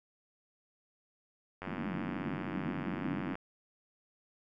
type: click train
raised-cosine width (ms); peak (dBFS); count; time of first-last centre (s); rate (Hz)
0.5; -26; 163; 1.62-3.354; 93.4
type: band-pass noise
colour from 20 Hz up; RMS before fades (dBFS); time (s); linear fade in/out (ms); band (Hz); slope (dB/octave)
white; -38; 1.67-3.34; 2; 140 to 340; 96
effects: none